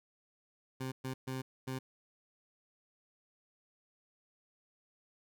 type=tone bursts at uneven times; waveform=20% pulse; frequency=130.81 Hz; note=C3; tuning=in tune; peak=-32 dBFS; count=4; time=0.8-0.92 / 1.04-1.14 / 1.27-1.42 / 1.67-1.79 s; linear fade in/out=10 ms; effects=none